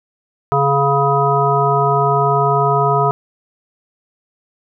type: harmonic tone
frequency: 139.9 Hz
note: C#3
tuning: 16 cents sharp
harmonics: 1 / 3 / 5 / 7 / 9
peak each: -18 / -18 / -18 / -18 / -18 dBFS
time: 0.52-3.11 s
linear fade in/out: 0 ms
effects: none